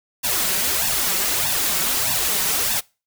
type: noise with flanger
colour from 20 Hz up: white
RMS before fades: -21 dBFS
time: 0.23-2.81 s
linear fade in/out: 20 ms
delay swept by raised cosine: 1.1 to 5.4 ms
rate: 1.6 Hz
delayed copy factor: +0.8
effects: noise-tail reverb RT60 0.3 s tail -24 dB re dry